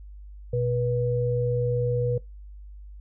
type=tone pair together; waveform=sine; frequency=122.3 / 486.4 Hz; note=B2 / B4; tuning=-16 / -26 cents; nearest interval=2 octaves; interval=2390 cents; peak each=-25 dBFS; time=0.53-2.18 s; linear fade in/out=5 ms; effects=noise-tail reverb RT60 0.2 s tail -21 dB re dry + added 50 Hz sine -40 dBFS peak until 3 s